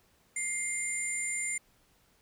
sine tone cluster, 2102 / 7180 / 9060 Hz, C7 / A8 / C#9, +7 / +34 / +37 cents, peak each -34 / -35 / -35 dBFS, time 0.36-1.58 s, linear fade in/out 5 ms, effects tanh soft clip ceiling -23 dBFS + pink hiss -67 dBFS RMS until 2.21 s

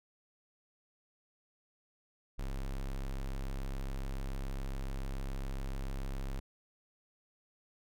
square tone, 33.54 Hz, C1, 44 cents sharp, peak -36 dBFS, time 2.38-6.4 s, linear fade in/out 10 ms, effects none

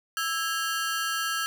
sawtooth ring-modulated tone, 1480 Hz, F#6, in tune, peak -20 dBFS, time 0.17-1.46 s, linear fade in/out 0 ms, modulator 158 Hz, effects none

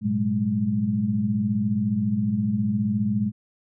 sine tone cluster, 106.6 / 121.2 / 189.4 / 208.7 Hz, G#2 / B2 / F#3 / G#3, +46 / -32 / +41 / +9 cents, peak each -29 / -30 / -31 / -22 dBFS, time 0.01-3.32 s, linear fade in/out 50 ms, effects none

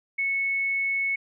sine tone, 2204 Hz, C#7, 11 cents flat, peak -23 dBFS, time 0.18-1.16 s, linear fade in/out 10 ms, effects none

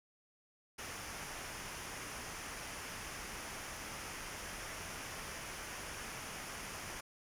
pink noise with comb filter, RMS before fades -45 dBFS, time 0.78-7.01 s, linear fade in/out 10 ms, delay 0.25 ms, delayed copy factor -0.5, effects low-pass 12000 Hz 12 dB/octave

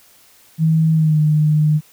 sine tone with pitch glide, 160 to 152.42 Hz, D#3 to D#3, +49 to -35 cents, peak -11 dBFS, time 0.58-1.81 s, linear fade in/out 50 ms, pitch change -84 cents, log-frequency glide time 0.93-1.2 s, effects white hiss -50 dBFS RMS until 1.92 s

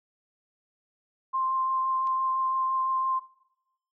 sine tone with vibrato, 1051 Hz, C6, 7 cents sharp, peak -24 dBFS, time 1.33-3.2 s, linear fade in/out 20 ms, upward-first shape triangle, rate 5.9 Hz, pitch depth 11 cents each way
click, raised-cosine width 0.2 ms, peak -33 dBFS, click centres 2.072 s
effects noise-tail reverb RT60 0.9 s tail -20 dB re dry

